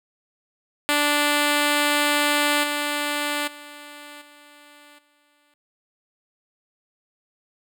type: tone with level steps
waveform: 5% pulse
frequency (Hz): 293.1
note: D4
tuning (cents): -3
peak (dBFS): -7 / -12 / -28 / -36 / -50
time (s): 0.89-5.54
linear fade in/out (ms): 0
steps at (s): 2.63 / 3.47 / 4.21 / 4.98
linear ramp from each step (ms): 10
effects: none